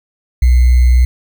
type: tone with sample-and-hold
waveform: sine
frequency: 61.8 Hz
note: B1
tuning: 2 cents sharp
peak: -5 dBFS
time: 0.42-1.05 s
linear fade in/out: 5 ms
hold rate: 2100 Hz
effects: none